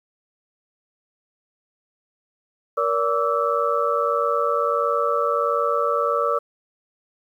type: tone cluster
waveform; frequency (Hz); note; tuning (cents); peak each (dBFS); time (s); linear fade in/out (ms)
sine; 472.5 / 574 / 1155 / 1316; A#4 / D5 / D6 / E6; +23 / -40 / -29 / -3; -24; 2.77-6.39; 10
effects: 9-bit